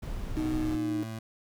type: noise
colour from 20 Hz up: brown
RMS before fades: -35 dBFS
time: 0.02-0.76 s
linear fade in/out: 10 ms
type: tone with pitch glide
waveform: 25% pulse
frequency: 123.9 to 111.66 Hz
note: B2 to A2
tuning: +6 to +26 cents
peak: -32 dBFS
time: 0.36-1.19 s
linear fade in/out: 5 ms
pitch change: -180 cents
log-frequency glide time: 0.56-0.97 s
type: tone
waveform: sine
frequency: 311.1 Hz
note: D#4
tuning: in tune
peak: -28 dBFS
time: 0.37-1.03 s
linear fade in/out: 0 ms
effects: none